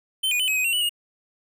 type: tone with pitch steps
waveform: square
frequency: 3085 / 2459 / 3023 / 2547 / 2511 / 2736 / 2956 / 2861 Hz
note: G7 / D#7 / F#7 / D#7 / D#7 / F7 / F#7 / F7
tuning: -28 / -21 / +36 / +40 / +15 / -36 / -2 / +41 cents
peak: -21 dBFS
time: 0.23-0.894 s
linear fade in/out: 10 ms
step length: 83 ms
effects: none